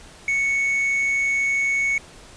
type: tone with quantisation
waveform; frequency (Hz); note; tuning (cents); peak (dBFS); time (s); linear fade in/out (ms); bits
triangle; 2217; C#7; 0; -17; 0.28-1.98; 2; 7
effects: pink hiss -45 dBFS RMS until 2.36 s + resampled to 22050 Hz